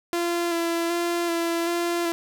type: tone with vibrato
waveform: sawtooth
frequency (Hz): 340.3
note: F4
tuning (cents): -45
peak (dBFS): -19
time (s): 0.13-2.12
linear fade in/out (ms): 0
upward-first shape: square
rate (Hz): 1.3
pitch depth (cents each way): 18
effects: none